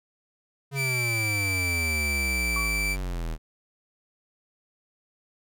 square exponential sweep, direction down, 140.9 to 38.92 Hz, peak -29 dBFS, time 0.71-3.38 s, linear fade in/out 50 ms
40% pulse tone, 2330 Hz, D7, 14 cents flat, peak -25 dBFS, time 0.75-2.97 s, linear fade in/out 50 ms
sine tone with exponential decay, 1130 Hz, C#6, 33 cents sharp, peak -29 dBFS, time 2.56-3 s, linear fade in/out 2 ms, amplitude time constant 95 ms
effects none

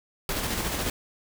pink noise with tremolo, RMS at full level -28 dBFS, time 0.29-0.9 s, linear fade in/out 2 ms, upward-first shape square, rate 14 Hz, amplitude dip 30%, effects none

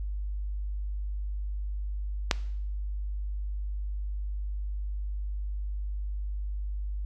click, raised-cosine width 0.2 ms, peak -4 dBFS, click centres 2.312 s, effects noise-tail reverb RT60 0.7 s tail -19 dB re dry + added 50 Hz sine -30 dBFS peak until 7.05 s

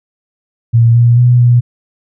sine tone with pitch steps, 116.3 / 119 / 122.7 / 121.2 Hz, A#2 / A#2 / B2 / B2, -4 / +36 / -11 / -32 cents, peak -4 dBFS, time 0.73-1.61 s, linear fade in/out 20 ms, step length 220 ms, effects none

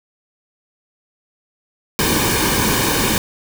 pink noise with comb filter, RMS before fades -17 dBFS, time 1.99-3.18 s, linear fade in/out 0 ms, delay 1.5 ms, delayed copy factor -0.65, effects none

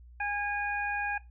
harmonic tone, 819 Hz, G#5, 24 cents flat, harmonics 1 / 2 / 3, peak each -33 / -33 / -34 dBFS, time 0.2-1.18 s, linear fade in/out 5 ms, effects noise-tail reverb RT60 0.2 s tail -17 dB re dry + added 60 Hz sine -49 dBFS peak until 1.3 s

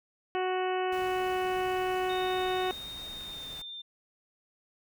harmonic tone, 370 Hz, F#4, in tune, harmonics 1 / 2 / 3 / 4 / 5 / 6 / 7 / 8, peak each -30 / -32 / -39 / -41 / -43 / -46 / -44 / -44 dBFS, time 0.35-2.71 s, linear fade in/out 0 ms
pink noise, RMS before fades -48 dBFS, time 0.92-3.62 s, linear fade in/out 5 ms
sine tone with pitch glide, 3693 to 3596 Hz, A#7 to A7, -17 to +37 cents, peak -39 dBFS, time 2.09-3.82 s, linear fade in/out 10 ms, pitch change -46 cents, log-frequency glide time 3.08-3.6 s
effects none

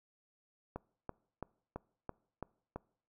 click train, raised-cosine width 1 ms, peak -26 dBFS, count 7, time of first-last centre 0.76-2.76 s, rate 3 Hz, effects noise-tail reverb RT60 0.6 s tail -24 dB re dry

